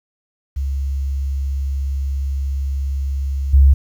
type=tone with level steps; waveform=sine; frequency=68.5 Hz; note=C#2; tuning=20 cents flat; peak=-18 / -6 dBFS; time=0.56-3.74 s; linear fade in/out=10 ms; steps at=3.53 s; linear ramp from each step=10 ms; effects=8-bit